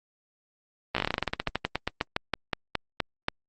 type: slowing click train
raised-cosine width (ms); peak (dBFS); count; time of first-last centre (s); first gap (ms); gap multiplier
0.3; -9; 26; 0.95-3.284; 15; 1.13
effects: Opus 24 kbps

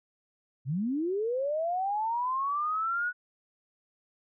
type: linear sweep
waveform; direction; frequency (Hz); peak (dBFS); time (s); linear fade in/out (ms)
sine; up; 118.8 to 1480; -27; 0.65-3.13; 50
effects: none

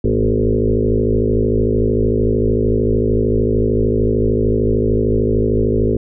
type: tone with frequency modulation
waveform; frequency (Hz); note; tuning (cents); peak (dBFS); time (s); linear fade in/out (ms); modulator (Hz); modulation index
sine; 242.1; B3; -34; -12; 0.04-5.97; 5; 53.3; 4.2
effects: none

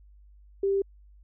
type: tone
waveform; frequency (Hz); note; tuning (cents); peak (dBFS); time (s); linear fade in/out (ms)
sine; 393.5; G4; +7; -22; 0.63-0.82; 5
effects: added 50 Hz sine -51 dBFS peak until 1.23 s

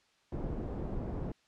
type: low-pass noise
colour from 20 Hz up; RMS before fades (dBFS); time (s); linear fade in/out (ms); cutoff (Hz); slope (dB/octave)
pink; -37; 0.32-1.32; 5; 500; 12
effects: white hiss -69 dBFS RMS until 1.47 s + low-pass 5000 Hz 12 dB/octave

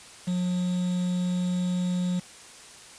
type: tone with quantisation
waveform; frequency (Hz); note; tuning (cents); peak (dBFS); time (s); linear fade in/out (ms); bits
triangle; 179.9; F#3; -48; -22; 0.27-2.2; 10; 7
effects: white hiss -47 dBFS RMS until 2.98 s + resampled to 22050 Hz

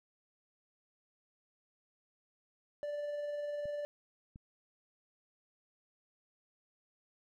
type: tone with tremolo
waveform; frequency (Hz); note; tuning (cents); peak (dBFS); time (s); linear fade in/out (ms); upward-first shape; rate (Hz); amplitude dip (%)
triangle; 586; D5; -4; -33; 2.83-3.85; 0; sine; 20; 30
type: clicks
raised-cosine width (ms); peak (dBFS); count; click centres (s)
5; -39; 2; 3.656 / 4.359
effects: none

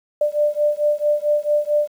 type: beating tone pair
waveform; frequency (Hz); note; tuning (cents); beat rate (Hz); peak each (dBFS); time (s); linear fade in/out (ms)
sine; 591 / 595.5; D5 / D5; +11 / +24; 4.5; -19; 0.21-1.88; 5
effects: 8-bit

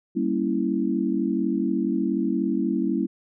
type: chord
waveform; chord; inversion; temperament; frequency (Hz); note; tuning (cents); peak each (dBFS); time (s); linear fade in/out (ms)
sine; G diminished seventh; none; equal; 196 / 233.1 / 277.2 / 329.6; G3 / Bb3 / Db4 / Fb4; 0 / 0 / 0 / 0; -27 / -27 / -27 / -26; 0.15-3.07; 20
effects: none

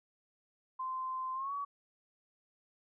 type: tone with pitch glide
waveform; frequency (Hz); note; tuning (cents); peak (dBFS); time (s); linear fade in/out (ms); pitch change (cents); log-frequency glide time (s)
sine; 1038 to 1131.9; C6 to C#6; -14 to +36; -35; 0.79-1.65; 10; +150; 1.34-1.53
effects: none

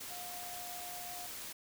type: tone in noise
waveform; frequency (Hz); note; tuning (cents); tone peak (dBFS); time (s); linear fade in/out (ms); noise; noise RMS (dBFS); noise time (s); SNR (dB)
sine; 712; F5; +33; -47; 0.1-1.27; 10; white; -45; 0-1.53; -5
effects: none

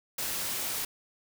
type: noise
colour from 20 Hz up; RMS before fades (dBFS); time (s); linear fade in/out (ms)
white; -33; 0.18-0.85; 5
effects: none

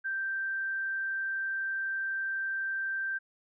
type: tone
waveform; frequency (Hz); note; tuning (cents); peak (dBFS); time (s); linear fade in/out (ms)
sine; 1568; G6; 0; -30; 0.04-3.19; 20
effects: none

